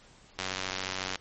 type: click train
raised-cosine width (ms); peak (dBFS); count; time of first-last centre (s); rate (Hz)
0.2; -14; 73; 0.39-1.157; 93.9
effects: pink hiss -57 dBFS RMS until 1.2 s + MP3 32 kbps